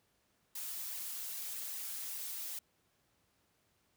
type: noise with flanger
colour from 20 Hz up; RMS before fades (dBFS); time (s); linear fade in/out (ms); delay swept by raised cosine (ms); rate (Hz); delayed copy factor
blue; -42; 0.55-2.59; 5; 1 to 6.8; 2.5; +0.65
effects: pink hiss -75 dBFS RMS until 3.96 s + high-pass 60 Hz 12 dB/octave